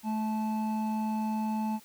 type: tone pair together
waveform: triangle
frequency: 217.5 / 870 Hz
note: A3 / A5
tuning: -20 / -20 cents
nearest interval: 2 octaves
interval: 2400 cents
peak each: -27 / -33 dBFS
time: 0.03-1.8 s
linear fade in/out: 50 ms
effects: white hiss -56 dBFS RMS until 1.84 s